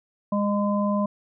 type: harmonic tone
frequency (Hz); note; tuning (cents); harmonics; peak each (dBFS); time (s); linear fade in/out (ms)
204.5; G#3; -26; 1 / 3 / 5; -22 / -27 / -29; 0.32-1.06; 5
effects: none